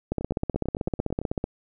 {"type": "two click trains", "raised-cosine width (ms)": 2, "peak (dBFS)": [-19, -12], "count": [10, 22], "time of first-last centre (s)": [[0.21, 1.216], [0.12, 1.441]], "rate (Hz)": [8.95, 15.9], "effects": []}